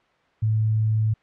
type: tone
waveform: sine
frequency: 109.2 Hz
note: A2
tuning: 13 cents flat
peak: -18 dBFS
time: 0.42-1.14 s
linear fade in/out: 10 ms
effects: white hiss -61 dBFS RMS until 1.22 s + low-pass 2000 Hz 12 dB/octave